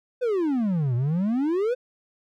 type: exponential two-way sweep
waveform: triangle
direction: down then up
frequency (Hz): 518 to 116.54 to 518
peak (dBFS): -19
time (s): 0.21-1.75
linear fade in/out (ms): 20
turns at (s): 0.95
effects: none